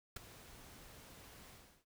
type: noise with ADSR envelope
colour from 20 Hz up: pink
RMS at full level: -43 dBFS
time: 0.16-1.85 s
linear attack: 6 ms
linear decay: 11 ms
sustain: -14 dB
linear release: 360 ms
effects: none